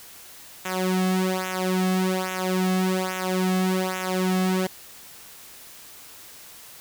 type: tone with flanger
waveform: sawtooth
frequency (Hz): 185.8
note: F#3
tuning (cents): +7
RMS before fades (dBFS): -24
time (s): 0.65-4.67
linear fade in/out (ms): 5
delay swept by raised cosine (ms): 0.21 to 2.11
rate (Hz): 1.2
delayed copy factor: -0.9
effects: white hiss -45 dBFS RMS until 6.8 s